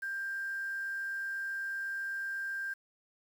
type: tone with quantisation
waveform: sine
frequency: 1587 Hz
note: G6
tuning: 21 cents sharp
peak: -34 dBFS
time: 0.02-2.74 s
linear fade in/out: 10 ms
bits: 9
effects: none